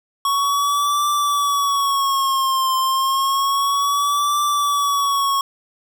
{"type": "tone with vibrato", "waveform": "square", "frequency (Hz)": 1108.7, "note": "C#6", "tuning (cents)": 0, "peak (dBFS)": -17, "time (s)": [0.25, 5.41], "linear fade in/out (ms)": 2, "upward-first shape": "triangle", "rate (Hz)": 0.3, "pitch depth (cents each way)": 98, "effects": []}